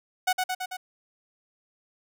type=tone with echo; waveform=sawtooth; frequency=740 Hz; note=F#5; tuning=in tune; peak=-17 dBFS; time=0.27-0.33 s; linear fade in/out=10 ms; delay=110 ms; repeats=4; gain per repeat=-3 dB; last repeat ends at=0.77 s; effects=none